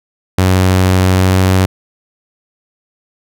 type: tone with pitch glide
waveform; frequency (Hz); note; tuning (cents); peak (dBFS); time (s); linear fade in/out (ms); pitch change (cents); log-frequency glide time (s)
sawtooth; 93 to 93.81; F#2 to F#2; +9 to +24; -4; 0.38-1.66; 5; +15; 1.06-1.41
effects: none